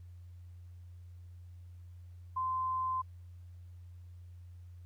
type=tone; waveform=sine; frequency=1035 Hz; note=C6; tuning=19 cents flat; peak=-31 dBFS; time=2.36-3.02 s; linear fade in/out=10 ms; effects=added 88 Hz sine -48 dBFS peak until 4.85 s + pink hiss -75 dBFS RMS until 4.85 s